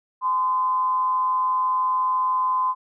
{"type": "tone with amplitude modulation", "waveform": "sine", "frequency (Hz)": 1025, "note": "C6", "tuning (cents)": -36, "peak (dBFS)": -17, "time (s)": [0.21, 2.75], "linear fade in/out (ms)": 50, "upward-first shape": "sine", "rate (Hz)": 186, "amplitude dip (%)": 40, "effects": []}